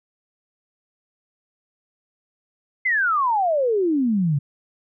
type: exponential sweep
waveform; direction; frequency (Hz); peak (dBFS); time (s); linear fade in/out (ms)
sine; down; 2111 to 135.5; -17; 2.85-4.39; 10
effects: none